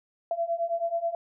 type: beating tone pair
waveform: sine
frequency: 670 / 679.3 Hz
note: E5 / F5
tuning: +28 / -48 cents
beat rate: 9.3 Hz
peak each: -30 / -28 dBFS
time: 0.31-1.15 s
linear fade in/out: 2 ms
effects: none